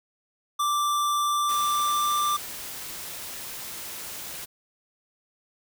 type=tone with pitch glide; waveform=square; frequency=1174.7 to 1182.9 Hz; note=D6 to D6; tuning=0 to +12 cents; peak=-23 dBFS; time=0.59-2.37 s; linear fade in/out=10 ms; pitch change=+12 cents; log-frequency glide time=1.2-2.22 s
type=noise; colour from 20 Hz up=white; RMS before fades=-37 dBFS; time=1.48-4.46 s; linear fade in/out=20 ms
effects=none